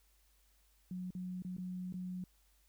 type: tone with dropouts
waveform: sine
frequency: 182.4 Hz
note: F#3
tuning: 24 cents flat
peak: -39 dBFS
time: 0.91-2.24 s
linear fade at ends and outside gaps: 2 ms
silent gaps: 1.106-1.15 / 1.422-1.448 / 1.567-1.582 / 1.925-1.94 s
effects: added 50 Hz sine -69 dBFS peak until 2.68 s + white hiss -73 dBFS RMS until 2.68 s